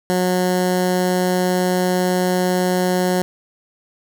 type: tone with notch filter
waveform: 15% pulse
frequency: 182 Hz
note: F#3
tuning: 28 cents flat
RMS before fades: -18 dBFS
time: 0.1-3.22 s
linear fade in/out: 0 ms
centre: 2500 Hz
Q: 1.6
effects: none